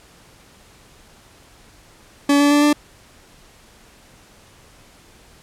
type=tone with pitch steps; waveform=40% pulse; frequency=284.9 / 288.2 / 291.6 / 294.9 Hz; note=C#4 / D4 / D4 / D4; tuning=+48 / -33 / -12 / +7 cents; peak=-11 dBFS; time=2.29-2.73 s; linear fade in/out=5 ms; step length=110 ms; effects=pink hiss -49 dBFS RMS until 5.42 s + low-pass 11000 Hz 12 dB/octave